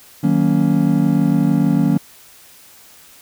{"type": "chord", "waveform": "triangle", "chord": "D# minor seventh", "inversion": "none", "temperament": "just", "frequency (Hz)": [155.56, 186.68, 233.3, 280], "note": ["D#3", "F#3", "A#3", "C#4"], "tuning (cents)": [0, 16, 2, 18], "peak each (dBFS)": -16, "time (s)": [0.23, 1.98], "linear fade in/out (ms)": 10, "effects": ["white hiss -45 dBFS RMS until 3.21 s"]}